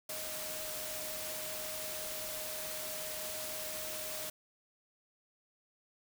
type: tone in noise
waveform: sine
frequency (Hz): 622.3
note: D#5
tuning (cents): 0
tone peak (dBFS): -46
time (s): 0.09-4.3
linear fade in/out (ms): 5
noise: white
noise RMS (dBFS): -41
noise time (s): 0.09-4.3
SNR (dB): -8
effects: none